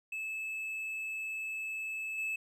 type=tone with level steps; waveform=triangle; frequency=2609 Hz; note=E7; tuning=18 cents flat; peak=-34 / -31 dBFS; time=0.12-2.36 s; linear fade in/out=5 ms; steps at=2.18 s; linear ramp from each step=2 ms; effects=none